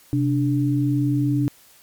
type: tone pair together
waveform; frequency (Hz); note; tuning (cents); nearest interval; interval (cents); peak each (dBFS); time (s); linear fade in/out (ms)
sine; 129.8 / 292.2; C3 / D4; -13 / -9; octave + major second; 1404; -20; 0.13-1.48; 0
effects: white hiss -52 dBFS RMS until 1.82 s + MP3 96 kbps